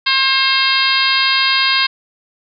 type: harmonic tone with a mistuned harmonic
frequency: 534 Hz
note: C5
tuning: 35 cents sharp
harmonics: 2 / 3 / 4 / 5 / 6 / 7 / 8 / 9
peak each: -20 / -20 / -20 / -20 / -20 / -20 / -20 / -20 dBFS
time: 0.06-1.87 s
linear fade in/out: 10 ms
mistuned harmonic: 8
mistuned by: -20 cents
effects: none